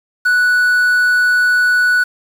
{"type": "tone with quantisation", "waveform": "triangle", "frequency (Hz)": 1478, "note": "F#6", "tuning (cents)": -2, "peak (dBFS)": -8, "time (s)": [0.25, 2.04], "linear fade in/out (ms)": 10, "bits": 6, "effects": []}